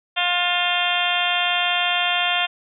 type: harmonic tone with a mistuned harmonic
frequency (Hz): 353.9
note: F4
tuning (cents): +23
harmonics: 2 / 3 / 4 / 5 / 6 / 7 / 8 / 9 / 10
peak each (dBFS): -25 / -30 / -28 / -29 / -30 / -29 / -26 / -24 / -27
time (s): 0.16-2.47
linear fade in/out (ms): 20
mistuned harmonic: 8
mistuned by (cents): -47
effects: none